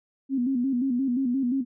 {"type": "tone with vibrato", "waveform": "sine", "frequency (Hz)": 256.4, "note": "C4", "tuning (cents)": -35, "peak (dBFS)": -22, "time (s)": [0.29, 1.65], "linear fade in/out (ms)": 50, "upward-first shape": "square", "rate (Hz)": 5.7, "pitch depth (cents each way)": 91, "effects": []}